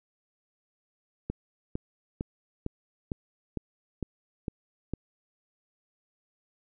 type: click train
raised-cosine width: 3 ms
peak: -18 dBFS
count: 9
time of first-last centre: 1.3-4.936 s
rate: 2.2 Hz
effects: none